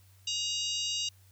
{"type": "harmonic tone with a mistuned harmonic", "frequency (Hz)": 948, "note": "A#5", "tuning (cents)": 29, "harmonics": [3, 4, 5, 6, 7, 8], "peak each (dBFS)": [-34, -36, -38, -40, -41, -42], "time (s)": [0.27, 1.09], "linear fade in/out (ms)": 5, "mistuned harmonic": 7, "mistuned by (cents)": -78, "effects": ["added 95 Hz sine -57 dBFS peak until 1.31 s", "white hiss -65 dBFS RMS until 1.31 s"]}